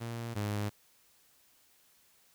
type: tone pair in turn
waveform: sawtooth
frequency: 116.54 / 103.83 Hz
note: A#2 / G#2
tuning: 0 / 0 cents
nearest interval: major second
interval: 200 cents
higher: first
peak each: -33 / -28 dBFS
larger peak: second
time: 0-0.35 / 0.35-0.7 s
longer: neither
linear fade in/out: 20 ms
effects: white hiss -66 dBFS RMS until 2.34 s